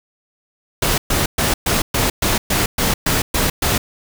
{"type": "noise bursts", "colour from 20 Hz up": "pink", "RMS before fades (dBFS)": -17, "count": 11, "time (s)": [0.82, 3.78], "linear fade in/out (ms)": 5, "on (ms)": 160, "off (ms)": 120, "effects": []}